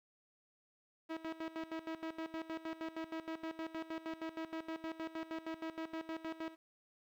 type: tone with tremolo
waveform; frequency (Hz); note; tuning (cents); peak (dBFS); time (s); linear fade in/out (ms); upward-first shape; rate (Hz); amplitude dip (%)
sawtooth; 322.8; E4; -36; -35; 1.09-6.56; 20; square; 6.4; 80
effects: low-pass 3000 Hz 12 dB/octave + 12-bit

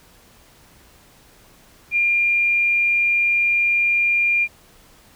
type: tone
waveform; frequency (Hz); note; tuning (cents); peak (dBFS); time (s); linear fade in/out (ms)
sine; 2400; D7; +37; -15; 1.91-4.48; 50
effects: pink hiss -51 dBFS RMS until 5.15 s

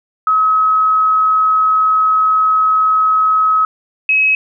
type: tone pair in turn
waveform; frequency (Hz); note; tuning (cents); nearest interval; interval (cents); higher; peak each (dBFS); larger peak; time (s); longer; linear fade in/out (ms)
sine; 1279 / 2558; D#6 / D#7; +47 / +47; octave; 1200; second; -9; neither; 0.27-3.65 / 4.09-4.35; first; 2
effects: none

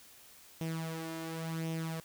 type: tone with flanger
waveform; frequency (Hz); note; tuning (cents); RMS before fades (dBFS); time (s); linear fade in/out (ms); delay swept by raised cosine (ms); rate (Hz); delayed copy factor
sawtooth; 162.6; E3; -23; -38; 0.61-2; 0; 0.33 to 2.93; 0.92; +0.6
effects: white hiss -57 dBFS RMS until 2.04 s

